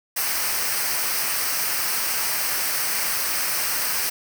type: noise with comb filter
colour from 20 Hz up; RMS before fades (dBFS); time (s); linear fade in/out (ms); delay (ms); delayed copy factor
white; -24; 0.16-4.1; 10; 0.28; -0.6
effects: none